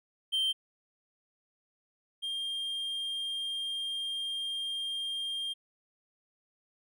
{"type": "tone pair in turn", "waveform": "triangle", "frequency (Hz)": [3136, 3204], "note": ["G7", "G7"], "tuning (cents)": [0, 37], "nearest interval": "unison", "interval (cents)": 37, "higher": "second", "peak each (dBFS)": [-25, -31], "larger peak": "first", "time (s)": [[0.32, 0.53], [2.22, 5.54]], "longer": "second", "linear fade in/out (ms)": 20, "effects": []}